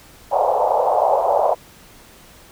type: band-pass noise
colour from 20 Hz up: pink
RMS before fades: -17 dBFS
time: 0.31-1.55 s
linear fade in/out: 20 ms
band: 520 to 920 Hz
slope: 48 dB/octave
effects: pink hiss -46 dBFS RMS until 2.51 s